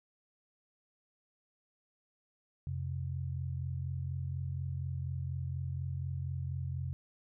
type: tone pair together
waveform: sine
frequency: 88.6 / 132.75 Hz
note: F2 / C3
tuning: +25 / +25 cents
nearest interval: perfect fifth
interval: 700 cents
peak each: -37 / -37 dBFS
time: 2.67-6.93 s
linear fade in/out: 0 ms
effects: none